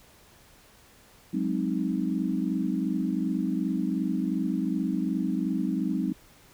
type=chord; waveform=sine; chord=Ab dominant seventh; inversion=third; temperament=equal; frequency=185 / 207.7 / 261.6 / 311.1 Hz; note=Gb3 / Ab3 / C4 / Eb4; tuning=0 / 0 / 0 / 0 cents; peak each=-30 / -31 / -30 / -31 dBFS; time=1.33-6.13 s; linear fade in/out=10 ms; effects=pink hiss -56 dBFS RMS until 6.53 s